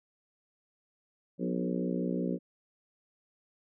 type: harmonic tone with a mistuned harmonic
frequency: 60.2 Hz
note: B1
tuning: 44 cents flat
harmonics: 3 / 4 / 5 / 6 / 7 / 8 / 9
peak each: -33 / -35 / -37 / -39 / -40 / -41 / -42 dBFS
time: 1.38-2.39 s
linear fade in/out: 50 ms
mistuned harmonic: 4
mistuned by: +39 cents
effects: none